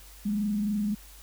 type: tone with frequency modulation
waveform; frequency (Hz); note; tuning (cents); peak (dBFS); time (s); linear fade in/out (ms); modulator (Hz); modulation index
sine; 207.7; G#3; 0; -25; 0.25-0.95; 10; 23.6; 0.4
effects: added 50 Hz sine -49 dBFS peak until 1.22 s + white hiss -52 dBFS RMS until 1.22 s